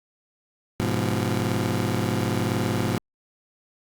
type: chord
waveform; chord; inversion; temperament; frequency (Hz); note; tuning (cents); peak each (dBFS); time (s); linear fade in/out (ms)
20% pulse; F diminished; first; just; 104.77 / 125.72 / 174.61; Ab2 / Cb3 / F3; +16 / +31 / 0; -21 / -22 / -24; 0.8-2.98; 0
effects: Opus 48 kbps